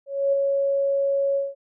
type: tone with ADSR envelope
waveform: sine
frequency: 554.4 Hz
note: C#5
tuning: in tune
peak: -16 dBFS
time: 0.06-1.55 s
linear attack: 270 ms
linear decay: 6 ms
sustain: -3 dB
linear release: 190 ms
effects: none